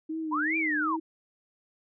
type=tone with vibrato; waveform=sine; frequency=311.1 Hz; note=D#4; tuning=in tune; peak=-30 dBFS; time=0.09-1 s; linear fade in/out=10 ms; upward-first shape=sine; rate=2.6 Hz; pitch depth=61 cents each way
type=linear two-way sweep; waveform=sine; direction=up then down; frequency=880 to 2415 to 880 Hz; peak=-26 dBFS; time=0.31-0.97 s; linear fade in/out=20 ms; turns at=0.57 s
effects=none